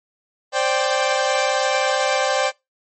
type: chord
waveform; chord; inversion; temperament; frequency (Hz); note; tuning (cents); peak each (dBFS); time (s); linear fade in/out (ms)
sawtooth; C suspended second; none; equal with one note detuned; 526.3 / 587.3 / 784; C5 / D5 / G5; +10 / 0 / 0; -18; 0.52-2.52; 50
effects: noise-tail reverb RT60 0.2 s tail -22 dB re dry + MP3 32 kbps